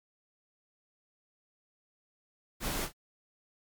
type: noise with echo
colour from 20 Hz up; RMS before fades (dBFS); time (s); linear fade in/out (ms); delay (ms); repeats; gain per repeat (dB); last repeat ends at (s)
pink; -34; 2.6-2.89; 50; 37; 1; -12; 2.927
effects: MP3 96 kbps